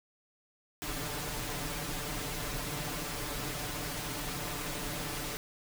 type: noise with comb filter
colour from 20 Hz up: pink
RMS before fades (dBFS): -37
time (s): 0.82-5.37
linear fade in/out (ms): 0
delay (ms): 6.8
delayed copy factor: +0.8
effects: none